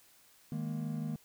triangle chord, D# suspended fourth, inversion none, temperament just, 155.56 / 207.4 / 233.3 Hz, D#3 / G#3 / A#3, 0 / -2 / +2 cents, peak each -35 / -39 / -37 dBFS, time 0.52-1.16 s, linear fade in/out 2 ms, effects white hiss -63 dBFS RMS until 1.24 s

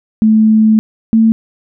sine tone pair in turn, 218.1 / 223.6 Hz, A3 / A3, -15 / +28 cents, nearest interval unison, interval 43 cents, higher second, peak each -5 dBFS, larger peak neither, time 0.22-0.79 / 1.13-1.32 s, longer first, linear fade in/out 0 ms, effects none

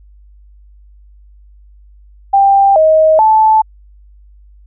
sine tone with pitch steps, 790 / 630 / 873 Hz, G5 / D#5 / A5, +13 / +21 / -14 cents, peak -5 dBFS, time 2.33-3.62 s, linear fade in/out 10 ms, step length 430 ms, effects added 50 Hz sine -39 dBFS peak until 4.66 s

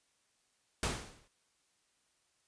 pink noise with exponential decay, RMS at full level -30 dBFS, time 0.83-1.28 s, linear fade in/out 2 ms, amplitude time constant 96 ms, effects white hiss -75 dBFS RMS until 2.47 s + resampled to 22050 Hz

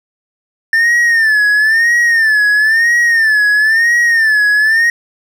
triangle tone with vibrato, 1786 Hz, A6, 25 cents sharp, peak -6 dBFS, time 0.73-4.9 s, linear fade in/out 2 ms, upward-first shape sine, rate 1 Hz, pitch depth 110 cents each way, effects none

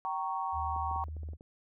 sine chord, G diminished, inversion none, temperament equal with one note detuned, 772.8 / 932.3 / 1108.7 Hz, G5 / Bb5 / Db6, -25 / 0 / 0 cents, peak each -36 dBFS, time 0.05-1.04 s, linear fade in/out 0 ms
sine tone with pitch glide, 77 to 77.63 Hz, D#2 to D#2, -17 to -3 cents, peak -37 dBFS, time 0.52-1.37 s, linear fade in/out 50 ms, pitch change +14 cents, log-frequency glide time 0.69-0.89 s
clicks, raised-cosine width 2 ms, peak -38 dBFS, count 9, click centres 0.763 / 0.913 / 0.961 / 1.084 / 1.167 / 1.233 / 1.288 / 1.334 / 1.409 s
effects none

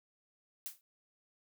blue noise with exponential decay, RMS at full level -38 dBFS, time 0.66-0.81 s, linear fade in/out 0 ms, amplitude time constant 32 ms, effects none

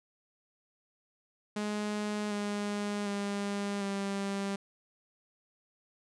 sawtooth tone with pitch steps, 209.3 / 205.5 / 201.7 / 198.01 Hz, G#3 / G#3 / G3 / G3, +14 / -18 / +50 / +18 cents, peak -28 dBFS, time 1.56-4.56 s, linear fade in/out 5 ms, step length 750 ms, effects resampled to 22050 Hz

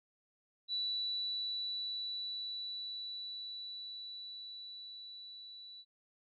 sine tone with level ramp, 3951 Hz, B7, in tune, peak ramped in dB -33 to -49 dBFS, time 0.68-5.85 s, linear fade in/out 50 ms, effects none

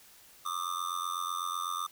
square tone with amplitude modulation, 1200 Hz, D6, 37 cents sharp, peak -29 dBFS, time 0.45-1.87 s, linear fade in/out 10 ms, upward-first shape sine, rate 88 Hz, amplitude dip 95%, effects white hiss -57 dBFS RMS until 1.91 s

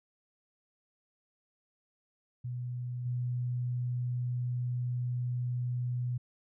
sine tone with level steps, 123.3 Hz, B2, 2 cents flat, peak -34 / -30 dBFS, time 2.44-6.18 s, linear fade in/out 10 ms, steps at 3.05 s, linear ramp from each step 10 ms, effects none

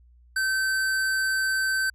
sine tone with hard clipping, 1544 Hz, G6, 27 cents flat, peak -24 dBFS, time 0.36-1.9 s, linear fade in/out 5 ms, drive 17 dB, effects added 60 Hz sine -52 dBFS peak until 1.94 s + resampled to 32000 Hz

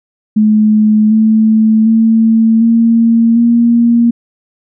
sine tone with pitch steps, 214.2 / 219.2 / 224.3 / 229.6 / 234.9 Hz, A3 / A3 / A3 / A#3 / A#3, -46 / -6 / +34 / -26 / +13 cents, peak -5 dBFS, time 0.36-4.11 s, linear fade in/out 10 ms, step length 750 ms, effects none

